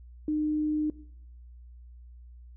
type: tone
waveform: sine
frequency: 304.3 Hz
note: D#4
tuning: 38 cents flat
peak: -25 dBFS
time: 0.28-0.9 s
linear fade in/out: 2 ms
effects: noise-tail reverb RT60 0.7 s tail -19 dB re dry + added 60 Hz sine -46 dBFS peak until 2.56 s